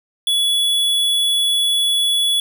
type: tone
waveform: square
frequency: 3398 Hz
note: G#7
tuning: 39 cents sharp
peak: -15 dBFS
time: 0.27-2.4 s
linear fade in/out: 2 ms
effects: none